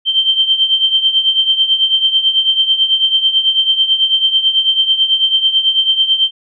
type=tone with tremolo; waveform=sine; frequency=3129 Hz; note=G7; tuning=4 cents flat; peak=-6 dBFS; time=0.05-6.31 s; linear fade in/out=50 ms; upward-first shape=triangle; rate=9.1 Hz; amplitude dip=80%; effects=none